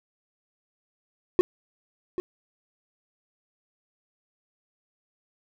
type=tone with echo; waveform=triangle; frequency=362.5 Hz; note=F#4; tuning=35 cents flat; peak=-11 dBFS; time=1.39-1.41 s; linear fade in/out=0 ms; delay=790 ms; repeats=1; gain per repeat=-13 dB; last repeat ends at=2.2 s; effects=none